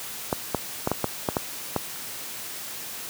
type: clicks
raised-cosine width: 1 ms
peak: -8 dBFS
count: 8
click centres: 0.328 / 0.547 / 0.874 / 0.916 / 1.043 / 1.288 / 1.368 / 1.763 s
effects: white hiss -36 dBFS RMS until 3.09 s + high-pass 80 Hz 12 dB/octave